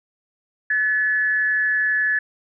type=tone with frequency modulation; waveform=sine; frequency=1719 Hz; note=A6; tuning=41 cents flat; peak=-17 dBFS; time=0.7-2.19 s; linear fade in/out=5 ms; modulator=196 Hz; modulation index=0.36; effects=none